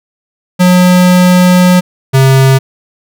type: tone pair in turn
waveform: square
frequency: 180.7 / 133.58 Hz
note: F#3 / C3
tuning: -41 / +36 cents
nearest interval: perfect fourth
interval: 523 cents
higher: first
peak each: -4 dBFS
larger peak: neither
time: 0.59-1.81 / 2.13-2.59 s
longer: first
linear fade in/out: 20 ms
effects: none